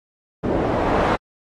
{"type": "noise with low-pass filter sweep", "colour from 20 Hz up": "white", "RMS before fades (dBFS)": -20, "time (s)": [0.43, 1.16], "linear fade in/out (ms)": 10, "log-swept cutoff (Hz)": [430, 960], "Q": 1.1, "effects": ["AAC 32 kbps"]}